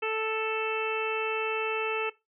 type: harmonic tone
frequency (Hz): 440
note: A4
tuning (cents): 0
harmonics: 1 / 2 / 3 / 4 / 5 / 6 / 7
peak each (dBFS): -30 / -37 / -35 / -43 / -39 / -33 / -45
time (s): 0.02-2.1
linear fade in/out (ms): 10
effects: noise-tail reverb RT60 0.2 s tail -18 dB re dry